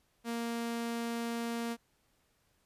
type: tone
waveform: sawtooth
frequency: 233.2 Hz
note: A#3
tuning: 1 cent sharp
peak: -30 dBFS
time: 0.24-1.77 s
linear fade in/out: 50 ms
effects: pink hiss -73 dBFS RMS until 2.65 s + resampled to 32000 Hz